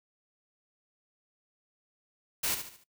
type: noise with echo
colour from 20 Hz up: white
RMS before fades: -30 dBFS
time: 2.43-2.55 s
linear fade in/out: 10 ms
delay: 73 ms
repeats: 4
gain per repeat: -8 dB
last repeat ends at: 2.842 s
effects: noise-tail reverb RT60 0.1 s tail -19 dB re dry